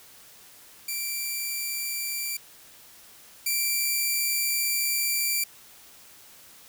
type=tone pair in turn; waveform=5% pulse; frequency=2349 / 2349 Hz; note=D7 / D7; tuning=0 / 0 cents; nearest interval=unison; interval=0 cents; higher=neither; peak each=-19 / -14 dBFS; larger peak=second; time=0.88-2.37 / 3.46-5.44 s; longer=second; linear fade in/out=5 ms; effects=white hiss -51 dBFS RMS until 6.68 s